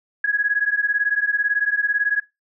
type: beating tone pair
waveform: sine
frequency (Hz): 1660 / 1678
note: G#6 / G#6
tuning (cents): -1 / +17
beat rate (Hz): 18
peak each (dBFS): -20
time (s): 0.24-2.2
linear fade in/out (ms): 5
effects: noise-tail reverb RT60 0.2 s tail -19 dB re dry